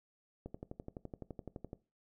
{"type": "click train", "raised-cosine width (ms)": 2, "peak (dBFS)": -30, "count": 16, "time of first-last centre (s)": [0.46, 1.731], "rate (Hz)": 11.8, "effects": ["noise-tail reverb RT60 0.3 s tail -19 dB re dry"]}